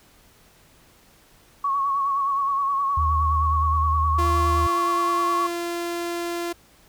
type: tone with vibrato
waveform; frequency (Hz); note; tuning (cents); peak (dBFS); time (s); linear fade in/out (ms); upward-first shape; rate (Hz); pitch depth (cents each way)
sine; 1108.7; C#6; 0; -20; 1.64-5.47; 5; sine; 9.6; 41
type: tone with pitch glide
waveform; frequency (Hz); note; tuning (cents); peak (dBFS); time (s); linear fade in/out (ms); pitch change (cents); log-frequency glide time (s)
sine; 77.78 to 78.41; D#2 to D#2; 0 to +14; -21; 2.97-4.67; 5; +14; 3.13-4.24
type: tone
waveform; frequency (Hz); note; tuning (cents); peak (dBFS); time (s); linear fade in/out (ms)
sawtooth; 343.8; F4; -27; -22; 4.18-6.53; 10
effects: pink hiss -55 dBFS RMS until 6.88 s